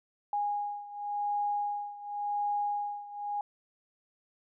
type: beating tone pair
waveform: sine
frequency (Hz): 822 / 822.91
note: G#5 / G#5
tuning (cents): -18 / -16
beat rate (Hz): 0.91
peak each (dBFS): -32 / -35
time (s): 0.33-3.41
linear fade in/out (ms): 2
effects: none